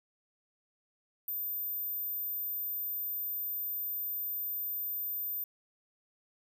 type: tone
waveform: sine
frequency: 13770 Hz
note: A9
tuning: 39 cents flat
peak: -33 dBFS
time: 1.28-5.44 s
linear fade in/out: 2 ms
effects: none